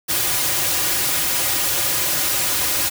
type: noise with comb filter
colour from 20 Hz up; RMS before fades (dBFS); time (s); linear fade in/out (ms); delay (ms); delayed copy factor
white; -20; 0.08-2.9; 20; 4.5; -0.8
effects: none